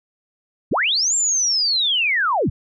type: linear two-way sweep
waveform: sine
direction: up then down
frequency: 49 to 7459 to 49 Hz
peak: -16 dBFS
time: 0.71-2.5 s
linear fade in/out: 10 ms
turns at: 1.15 s
effects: none